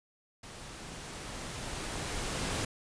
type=noise with level ramp; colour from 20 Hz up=pink; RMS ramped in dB=-47 to -33 dBFS; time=0.43-2.65 s; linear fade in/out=5 ms; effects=resampled to 22050 Hz